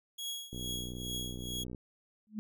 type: tone with tremolo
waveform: sawtooth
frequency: 3322 Hz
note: G#7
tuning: in tune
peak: -32 dBFS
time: 0.18-1.64 s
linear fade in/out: 10 ms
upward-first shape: triangle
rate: 2.3 Hz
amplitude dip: 90%
type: click train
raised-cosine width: 3 ms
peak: -30 dBFS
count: 76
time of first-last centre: 0.53-1.748 s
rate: 61.6 Hz
type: tone with exponential growth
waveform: sine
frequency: 213.8 Hz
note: A3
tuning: 49 cents flat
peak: -31 dBFS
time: 2.27-2.39 s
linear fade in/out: 0 ms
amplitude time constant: 25 ms
effects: none